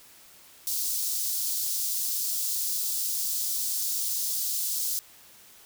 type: high-pass noise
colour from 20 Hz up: white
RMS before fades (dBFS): -29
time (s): 0.67-4.99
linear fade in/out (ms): 0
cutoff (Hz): 4400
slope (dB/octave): 24
effects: white hiss -53 dBFS RMS until 5.65 s